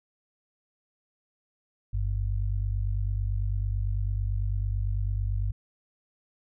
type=tone pair together; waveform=sine; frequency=49 / 98 Hz; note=G1 / G2; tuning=0 / 0 cents; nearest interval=octave; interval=1200 cents; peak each=-27 / -29 dBFS; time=1.93-5.52 s; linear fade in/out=10 ms; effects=none